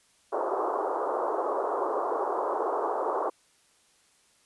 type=band-pass noise; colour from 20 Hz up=pink; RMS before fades=-29 dBFS; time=0.32-3.3 s; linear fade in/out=10 ms; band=360 to 1200 Hz; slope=48 dB/octave; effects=white hiss -64 dBFS RMS until 4.45 s + resampled to 24000 Hz